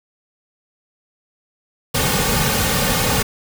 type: noise with comb filter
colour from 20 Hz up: pink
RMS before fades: -18 dBFS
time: 1.94-3.23 s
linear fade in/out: 10 ms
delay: 3 ms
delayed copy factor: -0.7
effects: none